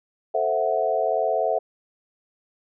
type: chord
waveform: sine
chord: F# half-diminished seventh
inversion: first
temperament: equal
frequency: 440 / 523.3 / 659.3 / 740 Hz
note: A4 / C5 / E5 / F#5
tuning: 0 / 0 / 0 / 0 cents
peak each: -27 / -27 / -23 / -26 dBFS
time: 0.34-1.59 s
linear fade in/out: 10 ms
effects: none